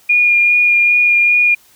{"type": "tone with vibrato", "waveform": "sine", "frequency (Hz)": 2427, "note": "D#7", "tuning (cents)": -44, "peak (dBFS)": -8, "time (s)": [0.09, 1.55], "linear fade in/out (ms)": 10, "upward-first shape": "sine", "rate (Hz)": 2.5, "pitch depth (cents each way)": 12, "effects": ["white hiss -49 dBFS RMS until 1.75 s"]}